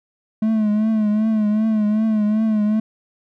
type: tone with vibrato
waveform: triangle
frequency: 215.2 Hz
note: A3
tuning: 38 cents flat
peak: -13 dBFS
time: 0.42-2.8 s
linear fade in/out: 5 ms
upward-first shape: triangle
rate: 2.6 Hz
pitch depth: 64 cents each way
effects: none